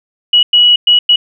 sine tone bursts at uneven times, 2924 Hz, F#7, 21 cents flat, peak -4 dBFS, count 4, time 0.33-0.43 / 0.53-0.76 / 0.87-0.99 / 1.09-1.16 s, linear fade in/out 5 ms, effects none

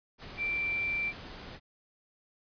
sine tone in noise, 2349 Hz, D7, in tune, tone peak -29 dBFS, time 0.37-1.13 s, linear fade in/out 50 ms, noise pink, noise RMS -45 dBFS, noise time 0.18-1.6 s, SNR +13 dB, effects resampled to 11025 Hz

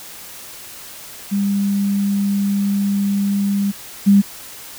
sine tone pair in turn, 199.9 / 199.9 Hz, G3 / G3, +34 / +34 cents, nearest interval unison, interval 0 cents, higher neither, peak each -15 / -7 dBFS, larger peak second, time 1.31-3.72 / 4.06-4.22 s, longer first, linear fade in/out 20 ms, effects white hiss -36 dBFS RMS until 4.78 s

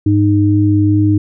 sine tone pair together, 101.64 / 307.4 Hz, G#2 / D#4, -37 / -21 cents, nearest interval octave + perfect fifth, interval 1916 cents, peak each -11 dBFS, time 0.06-1.18 s, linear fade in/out 5 ms, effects none

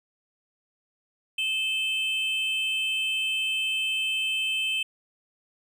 triangle tone pair together, 2608 / 3096 Hz, E7 / G7, -19 / -22 cents, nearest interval minor third, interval 297 cents, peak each -26 dBFS, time 1.38-4.83 s, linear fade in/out 5 ms, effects none

